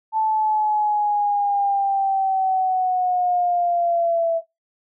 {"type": "linear sweep", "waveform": "sine", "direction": "down", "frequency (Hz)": [880, 659.3], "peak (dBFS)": -17, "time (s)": [0.12, 4.42], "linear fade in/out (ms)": 50, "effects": ["noise-tail reverb RT60 0.2 s tail -22 dB re dry"]}